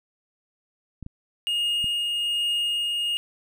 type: clicks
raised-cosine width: 5 ms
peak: -24 dBFS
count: 3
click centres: 1.027 / 1.064 / 1.843 s
type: tone with tremolo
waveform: triangle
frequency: 2851 Hz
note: F7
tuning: 35 cents sharp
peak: -20 dBFS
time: 1.47-3.17 s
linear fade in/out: 0 ms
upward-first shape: triangle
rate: 1.2 Hz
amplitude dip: 25%
effects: none